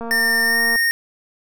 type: click train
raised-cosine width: 1 ms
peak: -17 dBFS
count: 174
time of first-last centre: 0.01-0.759 s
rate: 231 Hz
type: tone with pitch glide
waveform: square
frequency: 1810 to 1845.9 Hz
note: A6 to A#6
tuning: +48 to -18 cents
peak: -16 dBFS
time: 0.11-0.91 s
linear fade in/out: 0 ms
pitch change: +34 cents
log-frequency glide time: 0.44-0.59 s
effects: none